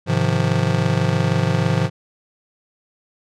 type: chord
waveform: square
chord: F minor seventh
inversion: first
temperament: just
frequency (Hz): 104.77 / 130.96 / 157.15 / 174.61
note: Ab2 / C3 / Eb3 / F3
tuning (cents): +16 / +2 / +18 / 0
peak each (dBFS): -23 / -22 / -23 / -23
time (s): 0.06-1.9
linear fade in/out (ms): 50
effects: low-pass 6000 Hz 12 dB/octave